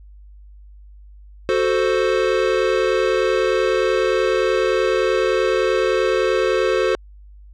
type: chord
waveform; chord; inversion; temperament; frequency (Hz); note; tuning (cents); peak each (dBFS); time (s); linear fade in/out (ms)
square; F# diminished; none; equal; 370 / 440 / 523.3; F#4 / A4 / C5; 0 / 0 / 0; -21 / -21 / -21; 1.49-6.95; 0
effects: added 50 Hz sine -40 dBFS peak until 7.53 s + low-pass 4000 Hz 12 dB/octave